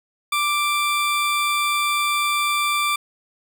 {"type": "tone", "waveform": "20% pulse", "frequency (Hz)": 1176, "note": "D6", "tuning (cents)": 2, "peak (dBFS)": -14, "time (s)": [0.32, 2.96], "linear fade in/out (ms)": 5, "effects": []}